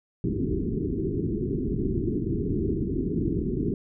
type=low-pass noise; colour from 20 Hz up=white; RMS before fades=-27 dBFS; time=0.24-3.74 s; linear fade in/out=2 ms; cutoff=410 Hz; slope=96 dB/octave; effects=none